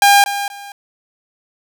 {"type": "tone with echo", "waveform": "sawtooth", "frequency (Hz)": 805, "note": "G5", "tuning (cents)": 46, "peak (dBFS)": -3, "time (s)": [0.02, 0.24], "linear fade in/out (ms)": 2, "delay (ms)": 240, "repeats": 2, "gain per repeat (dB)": -12, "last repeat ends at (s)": 0.72, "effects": []}